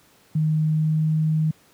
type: tone with pitch glide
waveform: sine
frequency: 155.56 to 156.55 Hz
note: D#3 to D#3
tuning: 0 to +11 cents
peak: -17 dBFS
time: 0.35-1.51 s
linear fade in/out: 5 ms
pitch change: +11 cents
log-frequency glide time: 0.67-1.08 s
effects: pink hiss -56 dBFS RMS until 1.73 s + high-pass 100 Hz 12 dB/octave